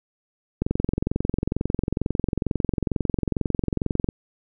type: click train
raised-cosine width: 3 ms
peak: -9 dBFS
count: 78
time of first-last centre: 0.62-4.088 s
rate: 22.2 Hz
effects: none